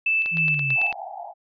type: tone with tremolo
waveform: sine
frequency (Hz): 2637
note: E7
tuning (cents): 0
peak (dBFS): -18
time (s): 0.06-0.92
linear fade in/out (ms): 5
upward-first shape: square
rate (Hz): 3.1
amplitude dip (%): 40
type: click train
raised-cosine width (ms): 0.2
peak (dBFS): -17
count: 7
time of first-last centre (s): 0.26-0.927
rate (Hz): 9
type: linear sweep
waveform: sine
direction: down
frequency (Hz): 170 to 128.7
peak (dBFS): -26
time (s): 0.31-0.77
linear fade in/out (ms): 50
type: band-pass noise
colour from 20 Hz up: white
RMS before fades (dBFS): -35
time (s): 0.75-1.34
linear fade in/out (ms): 50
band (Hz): 680 to 830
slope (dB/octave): 96
effects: resampled to 11025 Hz